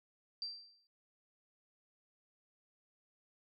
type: tone with exponential decay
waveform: sine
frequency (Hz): 4699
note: D8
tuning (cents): 0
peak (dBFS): -36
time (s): 0.42-0.87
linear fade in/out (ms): 1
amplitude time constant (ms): 97
effects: none